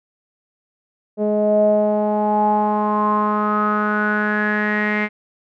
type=tone with low-pass filter sweep; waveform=sawtooth; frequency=210.4 Hz; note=G#3; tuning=23 cents sharp; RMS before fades=-18 dBFS; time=1.17-5.09 s; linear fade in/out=50 ms; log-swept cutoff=540 to 2100 Hz; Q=8.8; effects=none